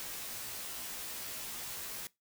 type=noise with comb filter; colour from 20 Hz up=white; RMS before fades=-42 dBFS; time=0-2.07 s; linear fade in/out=0 ms; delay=15 ms; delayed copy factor=-0.85; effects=noise-tail reverb RT60 0.2 s tail -21 dB re dry